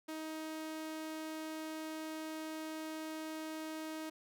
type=tone; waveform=sawtooth; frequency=314.8 Hz; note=D#4; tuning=20 cents sharp; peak=-37 dBFS; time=0.08-4.1 s; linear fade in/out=10 ms; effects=none